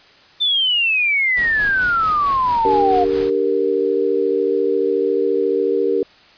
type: exponential sweep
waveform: sine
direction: down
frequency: 3584 to 698.5 Hz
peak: -14 dBFS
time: 0.4-3.05 s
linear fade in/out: 20 ms
type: noise with tremolo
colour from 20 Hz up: pink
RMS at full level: -31 dBFS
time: 1.36-3.31 s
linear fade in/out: 20 ms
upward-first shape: sine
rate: 4.5 Hz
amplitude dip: 45%
type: chord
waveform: sine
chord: G minor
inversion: second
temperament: equal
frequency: 293.7 / 392 / 466.2 Hz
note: D4 / G4 / Bb4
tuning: 0 / 0 / 0 cents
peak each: -24 / -18 / -18 dBFS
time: 2.65-6.03 s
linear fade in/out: 2 ms
effects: white hiss -48 dBFS RMS until 6.37 s + resampled to 11025 Hz